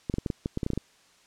clicks, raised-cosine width 3 ms, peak -15 dBFS, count 12, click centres 0.098 / 0.14 / 0.184 / 0.262 / 0.302 / 0.459 / 0.574 / 0.632 / 0.664 / 0.703 / 0.734 / 0.776 s, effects white hiss -60 dBFS RMS until 1.26 s + low-pass 7000 Hz 12 dB/octave

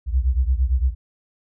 sine beating tone pair, 61 / 69.8 Hz, B1 / C#2, -21 / +13 cents, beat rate 8.8 Hz, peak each -18 / -21 dBFS, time 0.06-0.95 s, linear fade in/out 50 ms, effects none

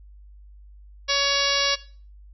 harmonic tone, 561 Hz, C#5, 21 cents sharp, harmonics 1 / 2 / 3 / 4 / 5 / 6 / 7 / 8 / 9 / 10, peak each -29 / -29 / -29 / -29 / -29 / -29 / -29 / -29 / -29 / -29 dBFS, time 1.08-1.76 s, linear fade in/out 20 ms, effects noise-tail reverb RT60 0.4 s tail -17 dB re dry + added 50 Hz sine -44 dBFS peak until 2.33 s

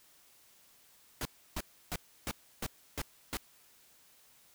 pink noise bursts, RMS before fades -36 dBFS, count 7, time 1.21-3.371 s, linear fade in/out 2 ms, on 43 ms, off 310 ms, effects white hiss -63 dBFS RMS until 4.54 s

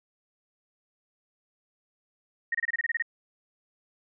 sine tone bursts, 1864.7 Hz, A#6, in tune, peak -24 dBFS, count 10, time 2.52-3.024 s, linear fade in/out 5 ms, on 27 ms, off 26 ms, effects none

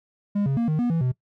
triangle tone with pitch steps, 203.5 / 136.5 / 233.6 / 154.9 / 242 / 165.2 / 126.8 Hz, G#3 / C#3 / A#3 / D#3 / B3 / E3 / B2, -35 / -26 / +4 / -7 / -35 / +4 / +46 cents, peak -18 dBFS, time 0.35-1.12 s, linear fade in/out 10 ms, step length 110 ms, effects noise-tail reverb RT60 0.1 s tail -20 dB re dry

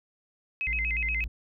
sine tone with vibrato, 2300 Hz, D7, 37 cents flat, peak -27 dBFS, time 0.61-1.24 s, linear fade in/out 0 ms, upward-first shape square, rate 8.4 Hz, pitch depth 180 cents each way
triangle tone, 55.4 Hz, A1, 13 cents sharp, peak -29 dBFS, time 0.67-1.28 s, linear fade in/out 5 ms
effects none

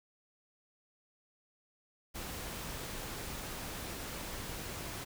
pink noise, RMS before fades -42 dBFS, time 2.14-5.05 s, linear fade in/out 20 ms, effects none

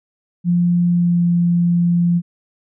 sine tone with pitch glide, 174.61 to 173 Hz, F3 to F3, 0 to -16 cents, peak -12 dBFS, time 0.44-2.22 s, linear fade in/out 50 ms, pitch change -16 cents, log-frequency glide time 0.87-1.24 s, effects none

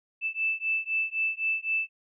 sine beating tone pair, 2637 / 2640.9 Hz, E7 / E7, 0 / +3 cents, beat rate 3.9 Hz, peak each -29 dBFS, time 0.21-1.89 s, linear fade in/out 50 ms, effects none

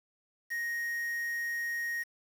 triangle tone with quantisation, 1872 Hz, A#6, 7 cents sharp, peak -30 dBFS, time 0.5-2.04 s, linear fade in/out 20 ms, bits 8, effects none

